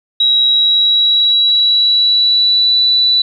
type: tone with pitch glide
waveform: sine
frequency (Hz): 3858 to 3964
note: B7 to B7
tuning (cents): -41 to +6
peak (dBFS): -8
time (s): 0.2-3.22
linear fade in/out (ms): 5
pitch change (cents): +47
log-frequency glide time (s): 0.47-2.79
effects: 8-bit